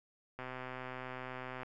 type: click train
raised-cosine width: 0.5 ms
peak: -28 dBFS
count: 160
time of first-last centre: 0.39-1.632 s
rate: 128 Hz
effects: none